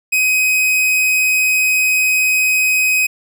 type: tone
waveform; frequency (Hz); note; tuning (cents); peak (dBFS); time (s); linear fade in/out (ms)
45% pulse; 2519; D#7; +21; -12; 0.12-3.07; 10
effects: none